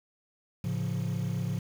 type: chord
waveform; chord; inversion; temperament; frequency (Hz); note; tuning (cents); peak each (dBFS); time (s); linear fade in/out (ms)
triangle; A augmented; none; equal; 110 / 138.59 / 174.61; A2 / C#3 / E#3; 0 / 0 / 0; -30; 0.64-1.59; 5
effects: tanh soft clip ceiling -23 dBFS + 8-bit